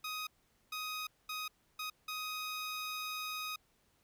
15% pulse tone bursts at uneven times, 1253 Hz, D#6, 12 cents sharp, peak -32 dBFS, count 5, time 0.04-0.27 / 0.72-1.07 / 1.29-1.48 / 1.79-1.9 / 2.08-3.56 s, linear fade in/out 5 ms, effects pink hiss -73 dBFS RMS until 4.03 s

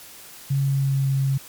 sine tone with pitch glide, 137.9 to 135.69 Hz, C#3 to C#3, -9 to -37 cents, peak -18 dBFS, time 0.5-1.38 s, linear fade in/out 10 ms, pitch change -28 cents, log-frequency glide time 0.6-1.07 s, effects white hiss -43 dBFS RMS until 1.48 s + MP3 96 kbps

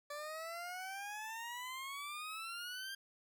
20% pulse exponential sweep, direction up, 578 to 1600 Hz, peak -38 dBFS, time 0.1-2.95 s, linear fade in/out 5 ms, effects none

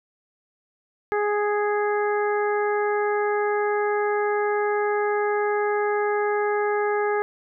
harmonic tone, 415.3 Hz, G#4, in tune, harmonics 1 / 2 / 3 / 4 / 5, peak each -22 / -27 / -31 / -31 / -36 dBFS, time 1.12-7.22 s, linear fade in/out 0 ms, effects none

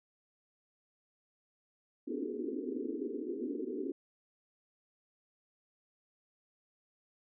pink band-pass noise, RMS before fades -38 dBFS, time 2.07-3.92 s, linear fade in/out 5 ms, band 240 to 450 Hz, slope 96 dB/octave, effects none

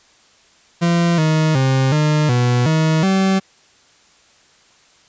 40% pulse tone with pitch steps, 171 / 156.8 / 132.7 / 151.7 / 122.7 / 158.3 / 191.7 Hz, F3 / D#3 / C3 / D#3 / B2 / D#3 / G3, -36 / +14 / +25 / -44 / -11 / +30 / -38 cents, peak -12 dBFS, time 0.81-3.4 s, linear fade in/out 20 ms, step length 370 ms, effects white hiss -52 dBFS RMS until 5.08 s + resampled to 16000 Hz

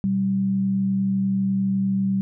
sine tone pair together, 122.1 / 193.82 Hz, B2 / G3, -19 / -19 cents, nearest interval minor sixth, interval 800 cents, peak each -31 / -19 dBFS, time 0.04-2.21 s, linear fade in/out 0 ms, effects none

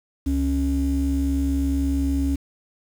sine tone pair together, 68.8 / 275.2 Hz, C#2 / C#4, -12 / -12 cents, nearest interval 2 octaves, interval 2400 cents, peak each -21 dBFS, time 0.26-2.36 s, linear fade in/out 10 ms, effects tanh soft clip ceiling -13 dBFS + 7-bit

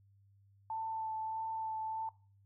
sine tone with vibrato, 884 Hz, A5, 8 cents sharp, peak -36 dBFS, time 0.7-2.09 s, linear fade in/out 2 ms, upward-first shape sine, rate 1.6 Hz, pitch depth 13 cents each way, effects noise-tail reverb RT60 0.4 s tail -19 dB re dry + added 99 Hz sine -63 dBFS peak until 2.45 s

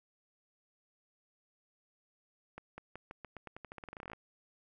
accelerating click train, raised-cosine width 0.5 ms, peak -30 dBFS, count 22, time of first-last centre 2.58-4.133 s, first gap 200 ms, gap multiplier 0.88, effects none

